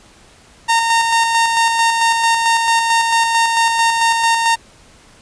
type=tone with tremolo; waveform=sawtooth; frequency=918 Hz; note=A#5; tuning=27 cents flat; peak=-7 dBFS; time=0.68-4.56 s; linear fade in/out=20 ms; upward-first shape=square; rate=4.5 Hz; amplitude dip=35%; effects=pink hiss -46 dBFS RMS until 5.21 s + resampled to 22050 Hz